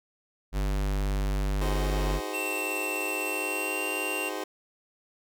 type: tone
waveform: square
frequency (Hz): 49.33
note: G1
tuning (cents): +12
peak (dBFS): -26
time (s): 0.52-2.21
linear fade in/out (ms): 50
type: chord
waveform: 25% pulse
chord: Ab dominant seventh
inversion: second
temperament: just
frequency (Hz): 311.5 / 373.8 / 415.3 / 519.1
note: Eb4 / Gb4 / Ab4 / C5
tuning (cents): +2 / +18 / 0 / -14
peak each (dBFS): -34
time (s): 1.61-4.44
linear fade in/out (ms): 5
type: tone with pitch glide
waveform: square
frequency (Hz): 2696 to 2765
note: E7 to F7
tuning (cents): +38 to -18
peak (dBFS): -31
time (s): 2.33-4.3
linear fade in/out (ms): 20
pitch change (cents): +44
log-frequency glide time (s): 3.25-3.84
effects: none